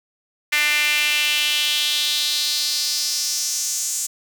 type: tone with high-pass filter sweep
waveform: sawtooth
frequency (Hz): 297.5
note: D4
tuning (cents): +22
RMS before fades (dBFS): -21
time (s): 0.52-4.07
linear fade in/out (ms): 10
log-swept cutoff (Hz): 2100 to 7200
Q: 3.4
effects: none